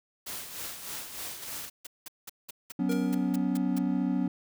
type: noise with tremolo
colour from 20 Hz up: white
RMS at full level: -37 dBFS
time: 0.26-1.7 s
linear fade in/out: 10 ms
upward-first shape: sine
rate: 3.3 Hz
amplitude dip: 55%
type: noise bursts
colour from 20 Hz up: white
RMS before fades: -41 dBFS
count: 12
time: 1.42-3.786 s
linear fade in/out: 5 ms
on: 23 ms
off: 190 ms
type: chord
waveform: triangle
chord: F# suspended fourth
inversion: none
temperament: equal with one note detuned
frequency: 185 / 246.9 / 281.1 Hz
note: F#3 / B3 / C#4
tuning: 0 / 0 / +24 cents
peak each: -28 dBFS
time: 2.79-4.28 s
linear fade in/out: 5 ms
type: tone with exponential decay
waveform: square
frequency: 471.9 Hz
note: A#4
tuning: 21 cents sharp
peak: -32 dBFS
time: 2.89-3.58 s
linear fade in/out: 5 ms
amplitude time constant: 150 ms
effects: none